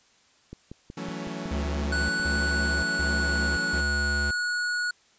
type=click train; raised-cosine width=3 ms; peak=-26 dBFS; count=11; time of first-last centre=0.53-2.385 s; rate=5.39 Hz
type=chord; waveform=sawtooth; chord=F# minor seventh; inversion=third; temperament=equal with one note detuned; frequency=164.81 / 185 / 220 / 280.4 Hz; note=E3 / F#3 / A3 / C#4; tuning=0 / 0 / 0 / +20 cents; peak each=-34 dBFS; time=0.97-3.81 s; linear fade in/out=5 ms
type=tone bursts; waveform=square; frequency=72.1 Hz; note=D2; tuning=31 cents flat; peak=-28 dBFS; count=4; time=1.51-4.31 s; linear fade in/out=5 ms; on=580 ms; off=160 ms
type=tone with pitch glide; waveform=square; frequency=1480 to 1456.3 Hz; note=F#6 to F#6; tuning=0 to -28 cents; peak=-26 dBFS; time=1.92-4.91 s; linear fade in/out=5 ms; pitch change=-28 cents; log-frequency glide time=2.28-4.24 s
effects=white hiss -61 dBFS RMS until 5.18 s + resampled to 16000 Hz